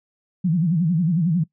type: tone with vibrato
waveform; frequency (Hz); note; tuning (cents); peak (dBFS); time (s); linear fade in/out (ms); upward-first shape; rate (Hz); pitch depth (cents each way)
sine; 169; E3; +43; -16; 0.44-1.44; 10; sine; 11; 170
effects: noise-tail reverb RT60 0.1 s tail -20 dB re dry